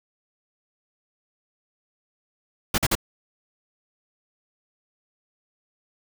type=noise bursts; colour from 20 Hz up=pink; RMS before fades=-21 dBFS; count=3; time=2.74-2.953 s; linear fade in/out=5 ms; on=41 ms; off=45 ms; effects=none